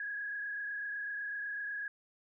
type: tone with frequency modulation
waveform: sine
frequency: 1661.2 Hz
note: G#6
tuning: in tune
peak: -36 dBFS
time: 0-1.88 s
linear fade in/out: 2 ms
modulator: 28 Hz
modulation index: 1.4
effects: none